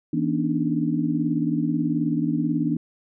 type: tone cluster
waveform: sine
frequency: 162.7 / 240.2 / 284.2 / 302.7 Hz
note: E3 / B3 / C#4 / D#4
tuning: -22 / -48 / +43 / -48 cents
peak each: -26 dBFS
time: 0.13-2.77 s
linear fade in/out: 5 ms
effects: none